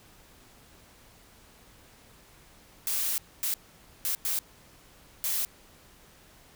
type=noise bursts at uneven times; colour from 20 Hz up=blue; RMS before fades=-29 dBFS; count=5; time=2.87-3.18 / 3.43-3.54 / 4.05-4.15 / 4.25-4.39 / 5.24-5.45 s; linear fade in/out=0 ms; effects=pink hiss -56 dBFS RMS until 6.55 s